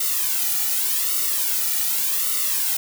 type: noise with flanger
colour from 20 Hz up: blue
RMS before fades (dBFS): -22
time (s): 0-2.77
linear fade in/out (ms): 5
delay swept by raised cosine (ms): 1.2 to 1.9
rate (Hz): 0.86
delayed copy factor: -0.8
effects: none